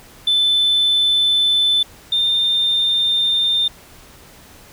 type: tone pair in turn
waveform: sine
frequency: 3520 / 3611 Hz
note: A7 / A7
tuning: 0 / +44 cents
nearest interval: unison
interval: 44 cents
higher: second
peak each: -11 / -13 dBFS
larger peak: first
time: 0.27-1.83 / 2.12-3.68 s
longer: neither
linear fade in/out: 5 ms
effects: tanh soft clip ceiling -10 dBFS + pink hiss -44 dBFS RMS until 4.72 s